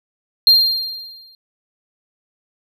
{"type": "tone with exponential decay", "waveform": "triangle", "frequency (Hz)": 4194, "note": "C8", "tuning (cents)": 3, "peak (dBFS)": -4, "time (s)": [0.47, 1.35], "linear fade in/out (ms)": 1, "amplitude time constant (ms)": 190, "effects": []}